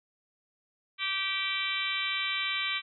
harmonic tone, 388.4 Hz, G4, 16 cents flat, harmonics 3 / 4 / 5 / 6 / 7 / 8 / 9 / 10, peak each -39 / -41 / -39 / -32 / -42 / -36 / -39 / -37 dBFS, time 0.98-2.82 s, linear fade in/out 50 ms, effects none

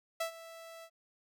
sawtooth tone with ADSR envelope, 659.3 Hz, E5, in tune, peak -27 dBFS, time 0.2-0.9 s, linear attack 8 ms, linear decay 100 ms, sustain -17 dB, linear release 64 ms, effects none

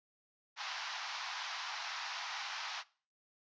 pink band-pass noise, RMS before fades -42 dBFS, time 0.56-2.84 s, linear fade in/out 50 ms, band 780 to 5800 Hz, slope 48 dB/octave, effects noise-tail reverb RT60 0.4 s tail -21 dB re dry + resampled to 16000 Hz

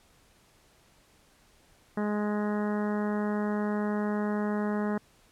harmonic tone, 208.7 Hz, G#3, 9 cents sharp, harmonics 1 / 2 / 3 / 4 / 5 / 6 / 7 / 8 / 9, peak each -28 / -34 / -38 / -40 / -42 / -44 / -45 / -46 / -47 dBFS, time 1.97-4.98 s, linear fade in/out 5 ms, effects pink hiss -62 dBFS RMS until 5.31 s + low-pass 12000 Hz 12 dB/octave

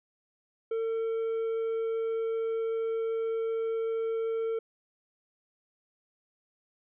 triangle tone, 451.3 Hz, A4, 44 cents sharp, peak -26 dBFS, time 0.71-4.59 s, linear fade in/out 5 ms, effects resampled to 8000 Hz

